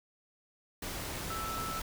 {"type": "tone in noise", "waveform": "sine", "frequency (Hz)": 1318, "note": "E6", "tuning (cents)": -1, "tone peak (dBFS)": -37, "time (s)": [1.3, 1.8], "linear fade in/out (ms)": 5, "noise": "pink", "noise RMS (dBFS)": -39, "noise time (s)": [0.82, 1.82], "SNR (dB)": -1, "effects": []}